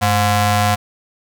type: ring-modulated tone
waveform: sawtooth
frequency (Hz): 311.1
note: D#4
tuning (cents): 0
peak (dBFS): -6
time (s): 0.01-0.76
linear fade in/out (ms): 20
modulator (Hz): 409
effects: none